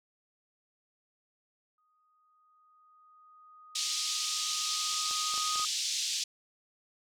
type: tone with exponential growth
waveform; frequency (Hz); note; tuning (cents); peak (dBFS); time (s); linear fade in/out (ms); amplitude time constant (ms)
sine; 1244.5; D#6; 0; -31; 1.78-5.65; 2; 840
type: band-pass noise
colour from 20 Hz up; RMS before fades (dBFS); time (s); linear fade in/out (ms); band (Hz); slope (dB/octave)
white; -33; 3.75-6.24; 5; 3100 to 6600; 24
type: clicks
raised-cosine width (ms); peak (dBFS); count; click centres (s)
0.5; -32; 5; 5.111 / 5.34 / 5.378 / 5.558 / 5.597
effects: none